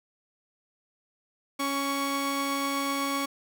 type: tone pair together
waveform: sawtooth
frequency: 277.2 / 1116.8 Hz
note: C#4 / C#6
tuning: 0 / +13 cents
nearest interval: 2 octaves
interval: 2413 cents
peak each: -26 / -26 dBFS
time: 1.59-3.26 s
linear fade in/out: 10 ms
effects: none